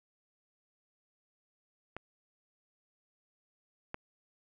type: clicks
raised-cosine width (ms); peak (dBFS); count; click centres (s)
0.5; -25 / -22; 2; 1.966 / 3.944
effects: none